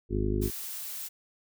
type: harmonic tone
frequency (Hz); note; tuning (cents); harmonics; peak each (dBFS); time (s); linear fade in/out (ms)
51.5; G#1; -14; 1 / 2 / 3 / 4 / 5 / 6 / 7 / 8; -30 / -32 / -40 / -36 / -35 / -41 / -32 / -37; 0.09-0.51; 50
type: noise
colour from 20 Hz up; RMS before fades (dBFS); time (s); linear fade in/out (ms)
blue; -38; 0.41-1.09; 20
effects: none